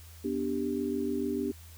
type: chord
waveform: sine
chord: G major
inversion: first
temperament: equal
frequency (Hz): 246.9 / 293.7 / 392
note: B3 / D4 / G4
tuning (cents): 0 / 0 / 0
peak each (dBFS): -33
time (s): 0.24-1.52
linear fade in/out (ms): 10
effects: added 82 Hz sine -48 dBFS peak until 1.77 s + white hiss -55 dBFS RMS until 1.77 s